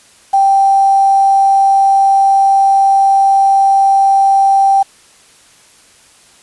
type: tone with quantisation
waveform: sine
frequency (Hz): 784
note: G5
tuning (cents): 0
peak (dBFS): -6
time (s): 0.33-4.83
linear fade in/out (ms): 10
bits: 5
effects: white hiss -45 dBFS RMS until 6.42 s + resampled to 24000 Hz